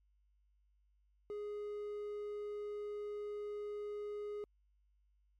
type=tone; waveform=triangle; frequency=415.3 Hz; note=G#4; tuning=in tune; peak=-38 dBFS; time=1.3-4.44 s; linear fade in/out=0 ms; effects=added 50 Hz sine -70 dBFS peak until 5.39 s + MP3 96 kbps